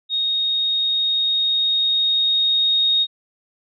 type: tone with level ramp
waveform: sine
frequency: 3729 Hz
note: A#7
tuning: in tune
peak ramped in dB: -18 to -14 dBFS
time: 0.09-3.07 s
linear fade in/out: 50 ms
effects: none